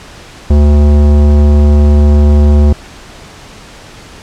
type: tone with tanh clipping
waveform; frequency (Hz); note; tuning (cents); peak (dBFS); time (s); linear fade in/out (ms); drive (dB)
sine; 73.3; D2; -3; -5; 0.5-2.73; 5; 17
effects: pink hiss -33 dBFS RMS until 4.22 s + low-pass 7000 Hz 12 dB/octave